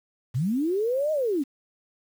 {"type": "linear two-way sweep", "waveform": "sine", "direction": "up then down", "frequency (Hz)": [107.9, 633, 253.3], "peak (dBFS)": -22, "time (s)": [0.34, 1.44], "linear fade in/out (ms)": 20, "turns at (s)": 1.12, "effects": ["8-bit"]}